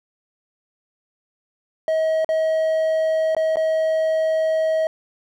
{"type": "tone with dropouts", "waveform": "triangle", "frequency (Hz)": 637, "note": "D#5", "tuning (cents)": 41, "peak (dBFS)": -15, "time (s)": [1.88, 4.87], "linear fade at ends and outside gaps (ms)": 1, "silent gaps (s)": [[2.246, 2.29], [3.349, 3.366], [3.558, 3.569]], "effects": []}